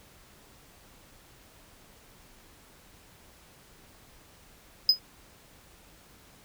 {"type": "tone with exponential decay", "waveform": "triangle", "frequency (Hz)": 5030, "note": "D#8", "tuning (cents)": 18, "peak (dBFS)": -11, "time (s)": [4.89, 4.99], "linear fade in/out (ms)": 2, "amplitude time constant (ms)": 21, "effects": ["tanh soft clip ceiling -7 dBFS", "pink hiss -56 dBFS RMS until 6.44 s"]}